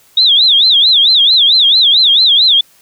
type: tone with vibrato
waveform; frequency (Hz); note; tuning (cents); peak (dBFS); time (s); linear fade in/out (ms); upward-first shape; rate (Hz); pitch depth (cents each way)
sine; 3634; A#7; -45; -5; 0.17-2.61; 5; sine; 4.5; 220
effects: white hiss -48 dBFS RMS until 2.81 s